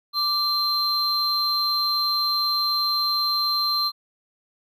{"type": "tone pair together", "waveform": "triangle", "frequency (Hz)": [1174.7, 4132], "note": ["D6", "C8"], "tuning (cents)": [0, -22], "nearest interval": "octave + minor seventh", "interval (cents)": 2178, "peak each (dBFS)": [-25, -20], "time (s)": [0.13, 3.92], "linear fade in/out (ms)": 50, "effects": []}